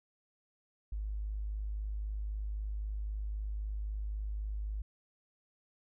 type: tone with tanh clipping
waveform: triangle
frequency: 51.91 Hz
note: G#1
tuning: in tune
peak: -34 dBFS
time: 0.92-4.82 s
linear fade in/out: 5 ms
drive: 3 dB
effects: none